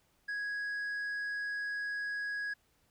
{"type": "tone with tanh clipping", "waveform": "triangle", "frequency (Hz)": 1661.2, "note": "G#6", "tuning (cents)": 0, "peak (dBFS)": -35, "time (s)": [0.28, 2.54], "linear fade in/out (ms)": 10, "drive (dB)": 8, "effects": ["pink hiss -72 dBFS RMS until 2.9 s"]}